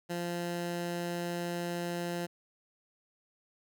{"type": "tone", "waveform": "15% pulse", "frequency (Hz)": 173.4, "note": "F3", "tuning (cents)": -12, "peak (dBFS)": -27, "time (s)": [0.09, 2.27], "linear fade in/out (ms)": 20, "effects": []}